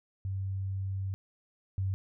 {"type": "tone pair in turn", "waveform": "sine", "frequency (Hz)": [96.4, 96.01], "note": ["G2", "G2"], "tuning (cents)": [-28, -35], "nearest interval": "unison", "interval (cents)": 7, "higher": "first", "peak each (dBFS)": [-31, -28], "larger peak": "second", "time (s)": [[0.25, 1.14], [1.78, 1.94]], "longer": "first", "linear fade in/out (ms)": 0, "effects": []}